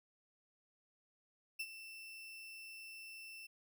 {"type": "tone with ADSR envelope", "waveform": "35% pulse", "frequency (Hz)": 2673, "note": "E7", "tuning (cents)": 23, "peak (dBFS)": -36, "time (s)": [1.59, 3.47], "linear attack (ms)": 12, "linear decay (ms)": 53, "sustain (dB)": -12, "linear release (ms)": 10, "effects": []}